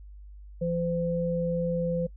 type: tone pair together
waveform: sine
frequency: 169.88 / 512 Hz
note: F3 / C5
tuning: -48 / -38 cents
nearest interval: octave + perfect fifth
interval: 1910 cents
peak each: -28 dBFS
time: 0.61-2.07 s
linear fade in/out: 10 ms
effects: noise-tail reverb RT60 0.1 s tail -24 dB re dry + added 50 Hz sine -43 dBFS peak until 2.16 s